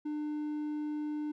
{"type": "tone", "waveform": "triangle", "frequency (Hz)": 300, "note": "D4", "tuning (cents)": 37, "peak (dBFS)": -31, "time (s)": [0.05, 1.32], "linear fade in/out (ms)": 10, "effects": []}